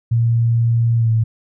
sine tone with pitch glide, 116.4 to 112.31 Hz, A#2 to A2, -2 to +36 cents, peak -12 dBFS, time 0.11-1.24 s, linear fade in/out 10 ms, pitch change -62 cents, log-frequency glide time 0.97-1.11 s, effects none

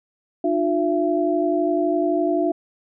sine tone cluster, 303.4 / 355.2 / 673 Hz, D#4 / F4 / E5, -44 / +29 / +36 cents, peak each -22 dBFS, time 0.44-2.52 s, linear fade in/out 5 ms, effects none

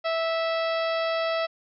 harmonic tone, 656 Hz, E5, 9 cents flat, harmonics 1 / 2 / 3 / 4 / 5 / 6 / 7 / 8, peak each -25 / -31 / -35 / -37 / -39 / -41 / -42 / -43 dBFS, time 0.04-1.47 s, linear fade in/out 20 ms, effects none

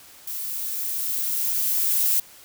violet noise with level ramp, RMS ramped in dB -31 to -20 dBFS, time 0.27-2.2 s, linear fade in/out 5 ms, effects white hiss -48 dBFS RMS until 2.44 s

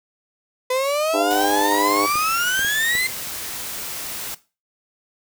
35% pulse exponential sweep, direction up, 502 to 2093 Hz, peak -17 dBFS, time 0.7-3.07 s, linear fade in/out 5 ms
harmonic tone, 101.2 Hz, G#2, 44 cents flat, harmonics 3 / 4 / 5 / 6 / 7 / 8 / 9 / 10, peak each -24 / -26 / -28 / -30 / -31 / -32 / -33 / -34 dBFS, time 1.13-2.07 s, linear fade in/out 20 ms
white noise, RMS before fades -30 dBFS, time 1.3-4.35 s, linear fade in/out 10 ms
clicks, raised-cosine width 2 ms, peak -21 dBFS, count 4, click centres 2.156 / 2.593 / 2.648 / 2.952 s
effects noise-tail reverb RT60 0.3 s tail -17 dB re dry

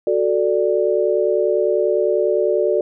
sine chord, D major, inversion first, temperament equal, 370 / 440 / 587.3 Hz, F#4 / A4 / D5, 0 / 0 / 0 cents, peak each -19 dBFS, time 0.07-2.81 s, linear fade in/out 2 ms, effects none

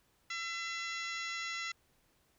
harmonic tone, 674 Hz, E5, 38 cents sharp, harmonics 2 / 3 / 4 / 5 / 6 / 7 / 8 / 9 / 10, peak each -44 / -40 / -45 / -48 / -47 / -56 / -50 / -57 / -51 dBFS, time 0.3-1.72 s, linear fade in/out 5 ms, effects pink hiss -72 dBFS RMS until 2.38 s

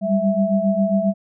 sine tone cluster, 193.7 / 201.1 / 659 Hz, G3 / G3 / E5, -20 / +44 / -1 cents, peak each -20 dBFS, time 0.01-1.14 s, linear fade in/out 50 ms, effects none

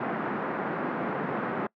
pink band-pass noise, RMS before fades -31 dBFS, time 0-1.67 s, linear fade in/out 5 ms, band 180 to 1700 Hz, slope 24 dB/octave, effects noise-tail reverb RT60 0.1 s tail -24 dB re dry

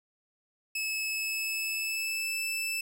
sawtooth tone with pitch glide, 2595 to 2639 Hz, E7 to E7, -28 to +1 cents, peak -27 dBFS, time 0.75-2.81 s, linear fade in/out 5 ms, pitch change +29 cents, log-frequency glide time 1.08-2.44 s, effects none

